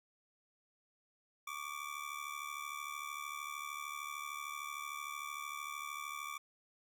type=ring-modulated tone; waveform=25% pulse; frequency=1159 Hz; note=D6; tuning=23 cents flat; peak=-35 dBFS; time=1.47-6.38 s; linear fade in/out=5 ms; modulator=36.6 Hz; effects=12-bit